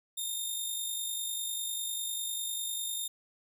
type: tone with amplitude modulation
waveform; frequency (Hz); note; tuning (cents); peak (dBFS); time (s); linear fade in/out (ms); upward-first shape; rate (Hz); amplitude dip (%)
10% pulse; 3655; A#7; -35; -24; 0.17-3.08; 10; sine; 50; 35
effects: none